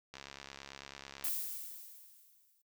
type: click train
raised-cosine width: 0.2 ms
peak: -29 dBFS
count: 80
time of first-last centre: 0.14-1.283 s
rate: 69.1 Hz
type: noise with exponential decay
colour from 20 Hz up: violet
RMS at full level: -34 dBFS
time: 1.24-2.62 s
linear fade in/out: 5 ms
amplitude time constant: 300 ms
effects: noise-tail reverb RT60 0.1 s tail -21 dB re dry